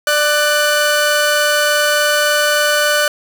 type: tone pair together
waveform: sawtooth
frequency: 592 / 1491.7 Hz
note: D5 / F#6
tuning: +14 / +14 cents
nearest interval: octave + major third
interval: 1600 cents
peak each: -11 dBFS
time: 0.07-3.08 s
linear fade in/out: 2 ms
effects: none